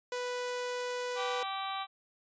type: tone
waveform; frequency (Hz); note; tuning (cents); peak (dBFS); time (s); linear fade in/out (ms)
sawtooth; 493.9; B4; 0; -30; 0.12-1.43; 2
type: noise bursts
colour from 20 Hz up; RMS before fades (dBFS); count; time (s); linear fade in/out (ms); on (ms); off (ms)
blue; -46; 12; 0.16-1.34; 2; 25; 80
type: harmonic tone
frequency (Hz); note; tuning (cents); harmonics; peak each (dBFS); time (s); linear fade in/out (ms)
388.2; G4; -17; 2 / 3 / 4 / 5 / 6 / 7 / 8 / 9 / 10; -38 / -38 / -49 / -52 / -46 / -52 / -47 / -49 / -44; 1.15-1.87; 50
effects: resampled to 16000 Hz